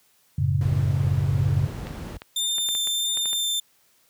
sine chord, F# minor, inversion none, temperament equal, 92.5 / 110 / 138.59 Hz, F#2 / A2 / C#3, 0 / 0 / 0 cents, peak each -23 / -25 / -22 dBFS, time 0.38-1.67 s, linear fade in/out 5 ms
brown noise, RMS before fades -30 dBFS, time 0.61-2.17 s, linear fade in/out 2 ms
clicks, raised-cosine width 0.3 ms, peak -21 dBFS, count 9, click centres 1.87 / 2.219 / 2.583 / 2.688 / 2.751 / 2.873 / 3.173 / 3.257 / 3.331 s
sawtooth tone with vibrato, 3588 Hz, A7, 33 cents sharp, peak -20 dBFS, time 2.36-3.6 s, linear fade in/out 5 ms, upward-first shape sine, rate 1.5 Hz, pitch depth 9 cents each way
effects white hiss -62 dBFS RMS until 4.09 s + high-pass 60 Hz 12 dB/octave

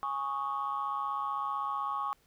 sine chord, Ab suspended fourth, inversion none, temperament equal, 830.6 / 1108.7 / 1244.5 Hz, Ab5 / Db6 / Eb6, 0 / 0 / 0 cents, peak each -37 / -32 / -38 dBFS, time 0.03-2.13 s, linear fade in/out 0 ms, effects tanh soft clip ceiling -24 dBFS + pink hiss -68 dBFS RMS until 2.26 s

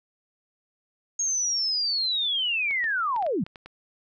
sine linear sweep, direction down, 6590 to 141.8 Hz, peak -23 dBFS, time 1.19-3.44 s, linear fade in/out 5 ms
clicks, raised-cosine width 0.3 ms, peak -26 dBFS, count 8, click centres 2.71 / 2.842 / 3.163 / 3.225 / 3.265 / 3.465 / 3.558 / 3.66 s
effects none

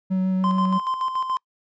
triangle tone with vibrato, 187.3 Hz, F#3, 21 cents sharp, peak -17 dBFS, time 0.1-0.79 s, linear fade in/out 20 ms, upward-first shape sine, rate 6.7 Hz, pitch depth 9 cents each way
triangle tone with tremolo, 1039 Hz, C6, 12 cents flat, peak -19 dBFS, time 0.44-1.37 s, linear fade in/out 0 ms, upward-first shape square, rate 7 Hz, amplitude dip 55%
effects noise-tail reverb RT60 0.1 s tail -26 dB re dry + resampled to 16000 Hz

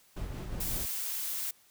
brown noise with tremolo, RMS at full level -36 dBFS, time 0.16-0.86 s, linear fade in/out 10 ms, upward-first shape sine, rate 5.5 Hz, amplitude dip 35%
blue noise, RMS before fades -35 dBFS, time 0.6-1.51 s, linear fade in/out 5 ms
effects white hiss -63 dBFS RMS until 1.7 s

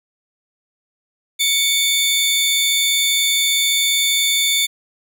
sawtooth tone pair together, 2232 / 3545 Hz, C#7 / A7, +11 / +12 cents, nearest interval minor sixth, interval 801 cents, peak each -17 / -13 dBFS, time 1.39-4.67 s, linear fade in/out 20 ms, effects none

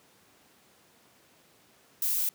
violet noise, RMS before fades -28 dBFS, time 2.02-2.29 s, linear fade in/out 2 ms, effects pink hiss -61 dBFS RMS until 2.34 s + high-pass 150 Hz 12 dB/octave

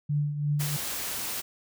sine tone with tremolo, 146.83 Hz, D3, in tune, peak -22 dBFS, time 0.09-0.77 s, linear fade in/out 10 ms, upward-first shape triangle, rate 2.9 Hz, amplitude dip 65%
white noise, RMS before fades -33 dBFS, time 0.59-1.42 s, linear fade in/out 20 ms
effects none

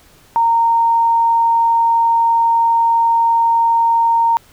sine tone, 923 Hz, A#5, 17 cents flat, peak -10 dBFS, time 0.36-4.37 s, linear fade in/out 0 ms, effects pink hiss -48 dBFS RMS until 4.52 s

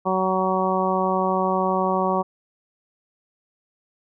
harmonic tone, 187.7 Hz, F#3, 25 cents sharp, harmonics 1 / 2 / 3 / 4 / 5 / 6, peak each -26 / -26 / -26 / -26 / -26 / -26 dBFS, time 0.05-2.23 s, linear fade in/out 20 ms, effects none

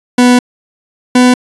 40% pulse tone pair in turn, 246.9 / 249.5 Hz, B3 / B3, 0 / +18 cents, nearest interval unison, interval 18 cents, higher second, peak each -3 dBFS, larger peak neither, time 0.18-0.39 / 1.15-1.34 s, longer first, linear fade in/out 5 ms, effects resampled to 24000 Hz

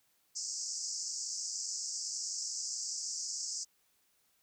pink band-pass noise, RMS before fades -39 dBFS, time 0.35-3.65 s, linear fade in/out 20 ms, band 4900 to 7800 Hz, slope 96 dB/octave, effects white hiss -73 dBFS RMS until 4.42 s

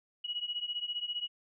sine beating tone pair, 2908 / 2923 Hz, F#7 / F#7, -31 / -22 cents, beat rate 15 Hz, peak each -36 / -38 dBFS, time 0.24-1.28 s, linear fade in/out 10 ms, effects none

